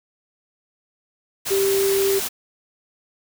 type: tone in noise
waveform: sine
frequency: 392 Hz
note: G4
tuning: in tune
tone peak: -17 dBFS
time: 1.5-2.2 s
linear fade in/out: 20 ms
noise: white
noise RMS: -26 dBFS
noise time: 1.45-2.29 s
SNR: +6 dB
effects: none